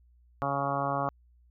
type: harmonic tone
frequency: 139.6 Hz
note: C#3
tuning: 13 cents sharp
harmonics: 1 / 2 / 3 / 4 / 5 / 6 / 7 / 8 / 9 / 10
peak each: -36 / -38 / -43 / -35 / -34 / -35 / -41 / -33 / -38 / -43 dBFS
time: 0.42-1.09 s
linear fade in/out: 0 ms
effects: added 60 Hz sine -58 dBFS peak until 1.5 s